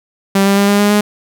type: tone with pitch steps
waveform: sawtooth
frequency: 196 / 198.28 / 200.6 / 202.9 / 205.3 / 207.7 Hz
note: G3 / G3 / G3 / G#3 / G#3 / G#3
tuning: 0 / +20 / +40 / -40 / -20 / 0 cents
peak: -5 dBFS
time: 0.35-1.01 s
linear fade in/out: 5 ms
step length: 110 ms
effects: none